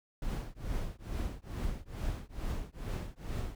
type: noise with tremolo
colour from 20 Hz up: brown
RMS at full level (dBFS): -33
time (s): 0.22-3.55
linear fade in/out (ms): 2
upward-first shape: triangle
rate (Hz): 2.3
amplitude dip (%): 100
effects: none